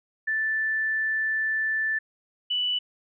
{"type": "tone pair in turn", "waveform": "sine", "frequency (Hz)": [1760, 2967], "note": ["A6", "F#7"], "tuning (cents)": [0, 4], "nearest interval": "major sixth", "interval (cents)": 904, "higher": "second", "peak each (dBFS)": -23, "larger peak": "neither", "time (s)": [[0.27, 1.99], [2.5, 2.79]], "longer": "first", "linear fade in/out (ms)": 10, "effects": []}